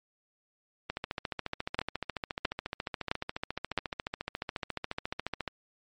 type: two click trains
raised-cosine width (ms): 0.3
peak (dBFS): -17 / -11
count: 66 / 4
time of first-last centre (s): 0.9-5.477 / 1.79-3.777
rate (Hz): 14.2 / 1.51
effects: MP3 48 kbps